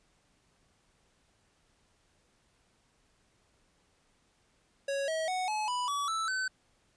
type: tone with pitch steps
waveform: square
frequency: 554.4 / 640.5 / 740 / 855 / 987.8 / 1141.3 / 1318.6 / 1523.4 Hz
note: C#5 / E5 / F#5 / A5 / B5 / D6 / E6 / G6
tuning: 0 / -50 / 0 / -50 / 0 / -50 / 0 / -50 cents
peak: -31 dBFS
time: 4.88-6.48 s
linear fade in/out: 5 ms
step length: 200 ms
effects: pink hiss -70 dBFS RMS until 6.96 s + resampled to 22050 Hz